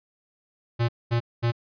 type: tone bursts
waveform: square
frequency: 117.9 Hz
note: A#2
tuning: 20 cents sharp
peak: -21 dBFS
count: 3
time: 0.79-1.521 s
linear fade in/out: 20 ms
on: 97 ms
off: 220 ms
effects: resampled to 11025 Hz